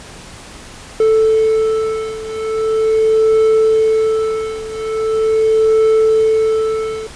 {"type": "beating tone pair", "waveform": "triangle", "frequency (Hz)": [440, 440.41], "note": ["A4", "A4"], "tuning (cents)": [0, 2], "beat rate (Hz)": 0.41, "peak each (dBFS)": [-11, -14], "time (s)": [1, 7.07], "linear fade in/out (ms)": 2, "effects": ["pink hiss -35 dBFS RMS until 7.15 s", "resampled to 22050 Hz"]}